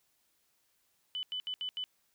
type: tone bursts at uneven times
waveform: sine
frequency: 3000 Hz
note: F#7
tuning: 23 cents sharp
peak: -34 dBFS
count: 5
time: 1.15-1.23 / 1.32-1.4 / 1.47-1.54 / 1.61-1.69 / 1.77-1.84 s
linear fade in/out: 0 ms
effects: white hiss -74 dBFS RMS until 2.14 s

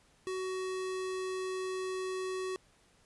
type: tone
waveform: square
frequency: 374.1 Hz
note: F#4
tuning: 19 cents sharp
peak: -35 dBFS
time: 0.27-2.56 s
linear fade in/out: 0 ms
effects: pink hiss -66 dBFS RMS until 3.05 s + resampled to 24000 Hz

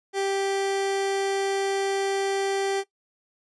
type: tone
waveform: 30% pulse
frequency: 392 Hz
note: G4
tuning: in tune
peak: -21 dBFS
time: 0.13-2.84 s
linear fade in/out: 50 ms
effects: noise-tail reverb RT60 0.1 s tail -17 dB re dry + resampled to 22050 Hz

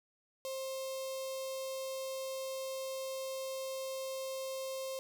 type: tone with notch filter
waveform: sawtooth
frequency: 530 Hz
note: C5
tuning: 22 cents sharp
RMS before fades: -40 dBFS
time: 0.45-4.99 s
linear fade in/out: 0 ms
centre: 1600 Hz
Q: 0.54
effects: none

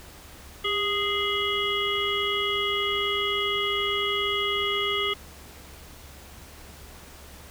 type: harmonic tone with a mistuned harmonic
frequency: 415.3 Hz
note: G#4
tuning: in tune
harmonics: 1 / 3 / 5 / 7 / 8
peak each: -30 / -30 / -30 / -30 / -30 dBFS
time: 0.64-5.14 s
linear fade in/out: 10 ms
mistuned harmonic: 1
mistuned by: -49 cents
effects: added 71 Hz sine -49 dBFS peak until 7.5 s + pink hiss -47 dBFS RMS until 7.5 s

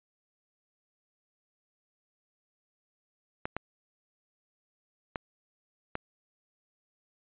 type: clicks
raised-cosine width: 0.5 ms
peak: -17 dBFS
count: 4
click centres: 3.455 / 3.566 / 5.158 / 5.954 s
effects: resampled to 8000 Hz

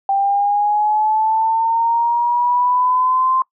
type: linear sweep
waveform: sine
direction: up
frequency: 784 to 1046.5 Hz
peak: -13 dBFS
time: 0.09-3.42 s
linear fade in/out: 2 ms
effects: noise-tail reverb RT60 0.1 s tail -23 dB re dry

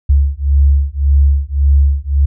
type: beating tone pair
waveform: sine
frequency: 69.3 / 71.1 Hz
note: C#2 / C#2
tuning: 0 / +45 cents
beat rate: 1.8 Hz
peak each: -11 dBFS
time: 0.09-2.26 s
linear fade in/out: 10 ms
effects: none

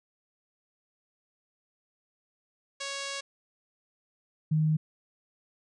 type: tone pair in turn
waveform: 5% pulse / sine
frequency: 554.4 / 155.57 Hz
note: C#5 / D#3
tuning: 0 / 0 cents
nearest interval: octave + minor seventh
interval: 2200 cents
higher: first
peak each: -22 dBFS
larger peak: neither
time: 2.8-3.21 / 4.51-4.77 s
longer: first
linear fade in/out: 10 ms
effects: resampled to 24000 Hz

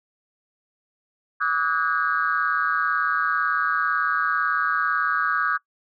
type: tone cluster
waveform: sine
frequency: 1150 / 1270 / 1468 / 1626 Hz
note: D6 / D#6 / F#6 / G#6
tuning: -37 / +35 / -14 / -37 cents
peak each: -25 dBFS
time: 1.4-5.58 s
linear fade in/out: 20 ms
effects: noise-tail reverb RT60 0.1 s tail -23 dB re dry + tanh soft clip ceiling -10 dBFS

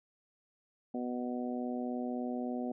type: harmonic tone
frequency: 123.47 Hz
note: B2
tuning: in tune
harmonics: 2 / 3 / 4 / 5 / 6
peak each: -35 / -43 / -44 / -44 / -44 dBFS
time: 0.94-2.72 s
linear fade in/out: 5 ms
effects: none

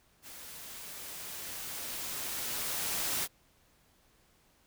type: noise with level ramp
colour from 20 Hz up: white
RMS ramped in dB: -48 to -32 dBFS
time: 0.22-3.28 s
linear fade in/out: 50 ms
effects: pink hiss -67 dBFS RMS until 4.66 s

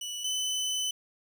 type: tone pair in turn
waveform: 25% pulse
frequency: 2960 / 3015 Hz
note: F#7 / F#7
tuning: 0 / +32 cents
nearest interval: unison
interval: 32 cents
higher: second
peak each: -31 / -25 dBFS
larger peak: second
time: 0.01-0.24 / 0.24-0.91 s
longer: second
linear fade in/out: 5 ms
effects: none

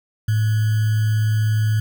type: tone with sample-and-hold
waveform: sine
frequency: 108.3 Hz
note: A2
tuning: 27 cents flat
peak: -15 dBFS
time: 0.28-1.8 s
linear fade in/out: 5 ms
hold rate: 1575 Hz
effects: none

